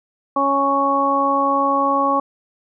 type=harmonic tone; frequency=277.2 Hz; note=C#4; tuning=in tune; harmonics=1 / 2 / 3 / 4; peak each=-23 / -22 / -22 / -17 dBFS; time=0.36-2.2 s; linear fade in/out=5 ms; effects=none